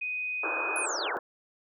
sine tone, 2496 Hz, D#7, 5 cents sharp, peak -30 dBFS, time 0.01-0.86 s, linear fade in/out 10 ms
white band-pass noise, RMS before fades -34 dBFS, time 0.43-1.19 s, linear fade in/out 5 ms, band 310 to 1600 Hz, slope 96 dB/octave
sine linear sweep, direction down, 10580 to 250.2 Hz, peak -32 dBFS, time 0.76-1.17 s, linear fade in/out 0 ms
effects none

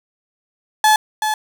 35% pulse tone with echo, 860 Hz, A5, 40 cents flat, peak -8 dBFS, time 0.84-0.96 s, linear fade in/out 2 ms, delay 380 ms, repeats 1, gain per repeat -7 dB, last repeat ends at 1.34 s, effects none

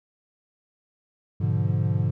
triangle chord, G# diminished seventh, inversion none, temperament equal with one note detuned, 103.83 / 123.47 / 146.83 / 173.41 Hz, G#2 / B2 / D3 / F3, 0 / 0 / 0 / -12 cents, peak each -22 / -25 / -25 / -28 dBFS, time 1.4-2.11 s, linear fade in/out 10 ms, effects none

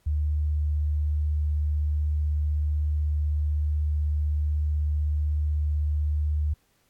sine tone with vibrato, 74.9 Hz, D2, 35 cents sharp, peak -22 dBFS, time 0.06-6.54 s, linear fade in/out 10 ms, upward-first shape sine, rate 16 Hz, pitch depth 8 cents each way, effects pink hiss -67 dBFS RMS until 6.89 s + AAC 64 kbps

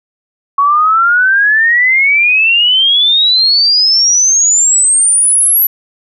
sine exponential sweep, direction up, 1108.7 to 11910 Hz, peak -6 dBFS, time 0.58-5.67 s, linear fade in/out 5 ms, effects none

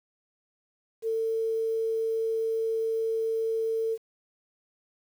sine tone with quantisation, 448.8 Hz, A4, 34 cents sharp, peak -25 dBFS, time 1.02-3.98 s, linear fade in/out 50 ms, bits 9, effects none

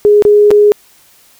sine tone with dropouts, 415.3 Hz, G#4, in tune, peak -3 dBFS, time 0.05-0.72 s, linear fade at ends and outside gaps 0 ms, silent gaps 0.223-0.251 / 0.506-0.513 s, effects white hiss -46 dBFS RMS until 1.39 s

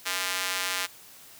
square tone with high-pass filter, 93 Hz, F#2, 9 cents sharp, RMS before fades -30 dBFS, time 0.05-0.87 s, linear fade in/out 20 ms, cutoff 1700 Hz, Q 0.72, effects white hiss -50 dBFS RMS until 1.39 s + high-pass 60 Hz 12 dB/octave

